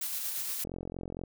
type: noise with tremolo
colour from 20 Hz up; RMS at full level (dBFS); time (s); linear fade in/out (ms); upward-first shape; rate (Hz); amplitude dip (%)
blue; -34; 0.01-0.64; 5; square; 8.6; 25
type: click train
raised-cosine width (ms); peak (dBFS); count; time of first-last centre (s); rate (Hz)
2; -25; 27; 0.65-1.237; 44.3
effects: none